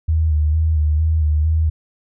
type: tone with vibrato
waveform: sine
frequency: 77.78 Hz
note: D#2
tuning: in tune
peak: -13 dBFS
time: 0.08-1.7 s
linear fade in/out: 10 ms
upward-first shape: square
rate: 2.2 Hz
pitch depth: 40 cents each way
effects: none